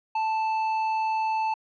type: tone with tanh clipping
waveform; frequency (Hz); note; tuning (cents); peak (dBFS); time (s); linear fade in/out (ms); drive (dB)
sine; 880; A5; 0; -25; 0.15-1.54; 5; 10
effects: low-pass 4000 Hz 12 dB/octave